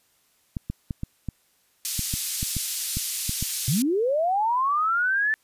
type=clicks; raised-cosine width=5 ms; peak=-16 dBFS; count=12; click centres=0.568 / 0.7 / 0.908 / 1.034 / 1.287 / 1.993 / 2.139 / 2.429 / 2.567 / 2.97 / 3.294 / 3.426 s
type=band-pass noise; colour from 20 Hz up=white; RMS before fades=-29 dBFS; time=1.85-3.82 s; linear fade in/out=0 ms; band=3800 to 13000 Hz; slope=12 dB/octave
type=linear sweep; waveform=sine; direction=up; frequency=116.54 to 1771 Hz; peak=-20 dBFS; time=3.68-5.34 s; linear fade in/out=0 ms
effects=white hiss -65 dBFS RMS until 5.43 s + resampled to 32000 Hz